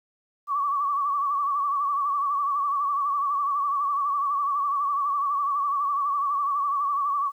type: tone with vibrato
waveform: sine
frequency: 1138 Hz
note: C#6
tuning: 45 cents sharp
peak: -22 dBFS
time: 0.47-7.32 s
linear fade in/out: 50 ms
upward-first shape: triangle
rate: 12 Hz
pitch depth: 81 cents each way
effects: 10-bit